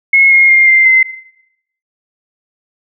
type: tone with pitch steps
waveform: sine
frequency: 2173 / 2146 / 2118 / 2092 / 2065 Hz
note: C#7 / C7 / C7 / C7 / C7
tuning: -35 / +43 / +21 / -1 / -23 cents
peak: -4 dBFS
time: 0.13-1.03 s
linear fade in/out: 5 ms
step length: 180 ms
effects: noise-tail reverb RT60 0.8 s tail -18 dB re dry